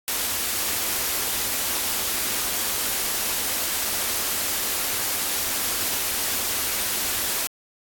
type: band-stop noise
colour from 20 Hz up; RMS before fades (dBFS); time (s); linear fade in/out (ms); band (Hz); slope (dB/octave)
white; -25; 0.08-7.47; 0; 120 to 180; 96
effects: AAC 64 kbps